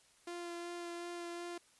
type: tone with vibrato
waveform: sawtooth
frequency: 345.7 Hz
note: F4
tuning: 18 cents flat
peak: -38 dBFS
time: 0.27-1.58 s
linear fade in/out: 5 ms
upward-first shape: sine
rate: 2.7 Hz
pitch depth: 12 cents each way
effects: white hiss -67 dBFS RMS until 1.79 s + resampled to 24000 Hz